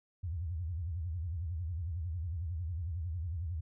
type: tone with vibrato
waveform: sine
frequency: 84.2 Hz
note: E2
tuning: 37 cents sharp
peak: -34 dBFS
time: 0.23-3.61 s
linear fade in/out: 10 ms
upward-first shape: sine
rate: 11 Hz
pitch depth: 190 cents each way
effects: none